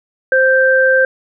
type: tone pair together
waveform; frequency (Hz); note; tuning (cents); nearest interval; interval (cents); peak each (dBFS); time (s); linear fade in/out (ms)
sine; 523.3 / 1568.1; C5 / G6; 0 / 0; octave + perfect fifth; 1900; -11; 0.32-1.05; 2
effects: none